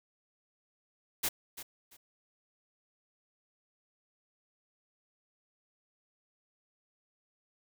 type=noise with echo; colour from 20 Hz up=white; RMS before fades=-31 dBFS; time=1.23-1.29 s; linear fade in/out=10 ms; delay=340 ms; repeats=2; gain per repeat=-13 dB; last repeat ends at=1.97 s; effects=none